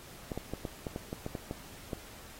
clicks, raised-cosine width 2 ms, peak -22 dBFS, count 11, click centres 0.318 / 0.376 / 0.536 / 0.652 / 0.868 / 0.961 / 1.129 / 1.264 / 1.352 / 1.511 / 1.932 s, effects pink hiss -51 dBFS RMS until 2.39 s + AAC 48 kbps

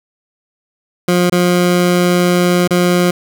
20% pulse tone with dropouts, 177.5 Hz, F3, 28 cents sharp, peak -5 dBFS, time 1.08-3.11 s, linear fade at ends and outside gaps 5 ms, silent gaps 1.298-1.322 / 2.676-2.707 s, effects none

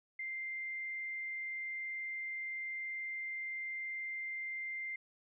sine tone, 2093 Hz, C7, in tune, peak -38 dBFS, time 0.19-4.96 s, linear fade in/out 5 ms, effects none

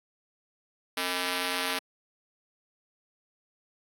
5% pulse ring-modulated tone, 361.2 Hz, F#4, 42 cents flat, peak -14 dBFS, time 0.97-1.79 s, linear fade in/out 5 ms, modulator 93.2 Hz, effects AAC 64 kbps

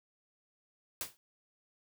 white noise with exponential decay, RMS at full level -34 dBFS, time 1.01-1.17 s, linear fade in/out 0 ms, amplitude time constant 33 ms, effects none

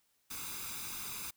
white noise with comb filter, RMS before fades -42 dBFS, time 0.3-1.31 s, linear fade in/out 10 ms, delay 0.81 ms, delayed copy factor +0.7, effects white hiss -75 dBFS RMS until 1.36 s

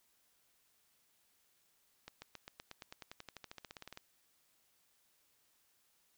accelerating click train, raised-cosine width 0.2 ms, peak -30 dBFS, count 23, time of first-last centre 2.08-3.974 s, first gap 140 ms, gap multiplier 0.95, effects white hiss -74 dBFS RMS until 6.17 s

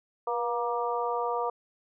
harmonic tone with a mistuned harmonic, 236.4 Hz, A#3, 24 cents sharp, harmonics 2 / 3 / 4 / 5, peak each -31 / -33 / -32 / -34 dBFS, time 0.27-1.5 s, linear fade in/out 5 ms, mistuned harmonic 2, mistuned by +33 cents, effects none

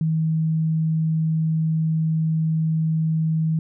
sine tone, 159.6 Hz, D#3, 44 cents sharp, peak -18 dBFS, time 0.01-3.59 s, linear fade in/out 2 ms, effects none

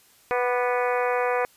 harmonic tone with a mistuned harmonic, 246.9 Hz, B3, in tune, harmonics 2 / 3 / 4 / 5 / 6 / 7 / 8 / 9 / 10, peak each -24 / -28 / -30 / -32 / -34 / -35 / -36 / -37 / -38 dBFS, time 0.31-1.45 s, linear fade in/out 0 ms, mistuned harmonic 5, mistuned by -40 cents, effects white hiss -57 dBFS RMS until 1.56 s + resampled to 32000 Hz

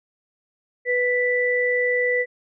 sine tone pair together, 493.9 / 1975.5 Hz, B4 / B6, 0 / 0 cents, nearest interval 2 octaves, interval 2400 cents, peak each -21 dBFS, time 0.85-2.26 s, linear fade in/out 50 ms, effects none

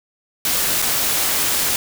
white noise with dropouts, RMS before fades -19 dBFS, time 0.45-1.76 s, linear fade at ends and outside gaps 1 ms, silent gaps 0.819-0.823 s, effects none

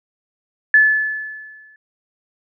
sine tone with exponential decay, 1730 Hz, A6, 30 cents flat, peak -6 dBFS, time 0.74-1.76 s, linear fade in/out 2 ms, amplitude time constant 220 ms, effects none

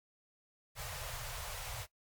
pink band-stop noise, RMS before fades -43 dBFS, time 0.75-1.87 s, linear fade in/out 50 ms, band 140 to 490 Hz, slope 48 dB/octave, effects noise-tail reverb RT60 0.1 s tail -17 dB re dry + Opus 48 kbps

